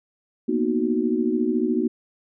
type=chord; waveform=sine; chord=B major seventh; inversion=third; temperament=equal; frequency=233.1 / 246.9 / 311.1 / 370 Hz; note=A#3 / B3 / D#4 / F#4; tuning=0 / 0 / 0 / 0 cents; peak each=-25 dBFS; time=0.48-1.88 s; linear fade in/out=10 ms; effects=none